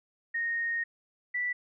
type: tone pair in turn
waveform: sine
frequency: 1857 / 1967.4 Hz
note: A#6 / B6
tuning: -7 / -7 cents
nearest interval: minor second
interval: 100 cents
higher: second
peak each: -28 dBFS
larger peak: neither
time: 0.34-0.84 / 1.34-1.53 s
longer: first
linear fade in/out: 10 ms
effects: none